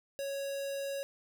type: tone with notch filter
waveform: square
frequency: 554 Hz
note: C#5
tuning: 1 cent flat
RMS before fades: -37 dBFS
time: 0.19-1.03 s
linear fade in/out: 0 ms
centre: 1300 Hz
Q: 1.2
effects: none